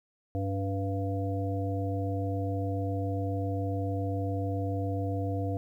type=harmonic tone with a mistuned harmonic; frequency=98.2 Hz; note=G2; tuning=4 cents sharp; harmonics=1 / 3 / 5 / 7; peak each=-30 / -35 / -37 / -38 dBFS; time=0.35-5.57 s; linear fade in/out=0 ms; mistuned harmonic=3; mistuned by=-43 cents; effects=11-bit